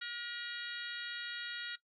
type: harmonic tone with a mistuned harmonic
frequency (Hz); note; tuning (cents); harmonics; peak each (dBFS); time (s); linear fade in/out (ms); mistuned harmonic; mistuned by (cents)
477; A#4; +40; 3 / 4 / 5 / 6 / 7 / 8 / 9; -43 / -46 / -54 / -50 / -49 / -48 / -52; 0.01-1.76; 10; 7; -20
effects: noise-tail reverb RT60 0.1 s tail -18 dB re dry + AAC 64 kbps